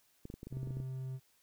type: clicks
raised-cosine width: 3 ms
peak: -32 dBFS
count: 12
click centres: 0.254 / 0.301 / 0.34 / 0.431 / 0.47 / 0.526 / 0.57 / 0.631 / 0.673 / 0.707 / 0.77 / 0.801 s
type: tone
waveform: triangle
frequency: 130.81 Hz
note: C3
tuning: in tune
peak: -36 dBFS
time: 0.5-1.2 s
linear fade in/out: 50 ms
effects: white hiss -71 dBFS RMS until 1.42 s